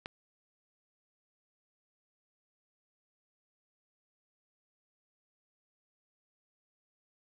click, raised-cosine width 0.3 ms, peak -22 dBFS, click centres 0.059 s, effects none

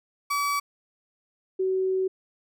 35% pulse / sine tone pair in turn, 1144 / 377.1 Hz, D6 / F#4, -46 / +33 cents, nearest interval octave + perfect fifth, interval 1921 cents, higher first, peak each -22 dBFS, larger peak neither, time 0.3-0.6 / 1.59-2.08 s, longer second, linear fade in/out 10 ms, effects none

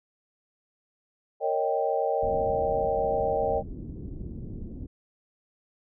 sine chord, Eb dominant seventh, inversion second, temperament equal with one note detuned, 462.1 / 554.4 / 622.3 / 784 Hz, Bb4 / Db5 / Eb5 / G5, -15 / 0 / 0 / 0 cents, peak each -29 dBFS, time 1.4-3.63 s, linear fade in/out 50 ms
pink low-pass noise, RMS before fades -37 dBFS, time 2.22-4.87 s, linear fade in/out 10 ms, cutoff 330 Hz, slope 24 dB/octave
effects none

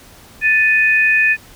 sine tone pair together, 1760 / 2489 Hz, A6 / D#7, 0 / 0 cents, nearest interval tritone, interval 600 cents, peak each -13 dBFS, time 0.41-1.37 s, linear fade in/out 50 ms, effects pink hiss -43 dBFS RMS until 1.55 s

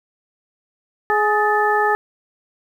harmonic tone with a mistuned harmonic, 420 Hz, G#4, 19 cents sharp, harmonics 1 / 2 / 3 / 4, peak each -20 / -18 / -22 / -21 dBFS, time 1.1-1.95 s, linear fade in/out 0 ms, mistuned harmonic 4, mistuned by +74 cents, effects 8-bit

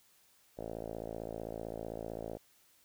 5% pulse tone with low-pass filter, 55.6 Hz, A1, 19 cents sharp, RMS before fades -42 dBFS, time 0.57-2.38 s, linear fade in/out 20 ms, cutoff 610 Hz, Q 2.6, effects white hiss -67 dBFS RMS until 2.84 s

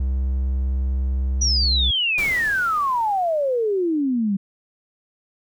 triangle tone, 65.41 Hz, C2, in tune, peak -17 dBFS, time 0-1.91 s, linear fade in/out 5 ms
sine exponential sweep, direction down, 5920 to 189.8 Hz, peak -18 dBFS, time 1.41-4.37 s, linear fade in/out 10 ms
pink noise with exponential decay, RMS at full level -31 dBFS, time 2.18-4.02 s, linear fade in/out 1 ms, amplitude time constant 400 ms
effects none

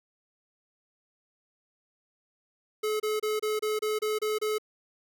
square tone bursts, 428.6 Hz, A4, 45 cents flat, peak -27 dBFS, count 9, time 2.83-4.584 s, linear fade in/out 10 ms, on 170 ms, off 28 ms, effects none

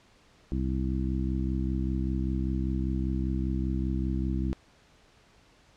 harmonic tone, 65.1 Hz, C2, 8 cents flat, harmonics 1 / 2 / 3 / 4 / 5, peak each -29 / -34 / -33 / -36 / -36 dBFS, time 0.52-4.53 s, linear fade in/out 0 ms, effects pink hiss -60 dBFS RMS until 5.76 s + low-pass 6000 Hz 12 dB/octave

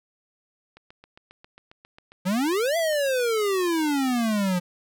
click train, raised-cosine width 0.3 ms, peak -31 dBFS, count 19, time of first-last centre 0.77-3.199 s, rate 7.41 Hz
square exponential two-way sweep, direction up then down, 174.61 to 681 to 174.61 Hz, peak -22 dBFS, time 2.25-4.6 s, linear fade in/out 20 ms, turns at 2.77 s
effects none

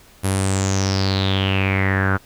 sawtooth tone with low-pass filter sweep, 96.3 Hz, G2, 30 cents flat, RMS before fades -19 dBFS, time 0.23-2.18 s, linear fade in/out 20 ms, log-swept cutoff 11000 to 1400 Hz, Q 7.5, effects pink hiss -49 dBFS RMS until 2.25 s

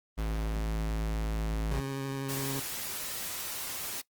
square tone, 54.1 Hz, A1, 29 cents flat, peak -30 dBFS, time 0.17-1.81 s, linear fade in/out 20 ms
20% pulse tone with vibrato, 136.2 Hz, C#3, 30 cents flat, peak -28 dBFS, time 1.71-2.6 s, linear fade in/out 5 ms, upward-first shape triangle, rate 12 Hz, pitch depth 19 cents each way
white noise, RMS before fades -37 dBFS, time 2.28-4.02 s, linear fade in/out 20 ms
effects noise-tail reverb RT60 0.1 s tail -19 dB re dry + Opus 24 kbps

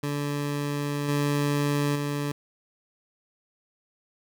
20% pulse tone with level steps, 144.6 Hz, D3, 27 cents flat, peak -22 / -18 / -22 dBFS, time 0.03-2.32 s, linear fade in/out 5 ms, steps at 1.08 / 1.95 s, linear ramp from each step 10 ms, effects none

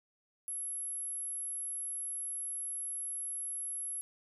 sine tone, 11175 Hz, F9, in tune, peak -36 dBFS, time 0.48-4.01 s, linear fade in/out 0 ms, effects none

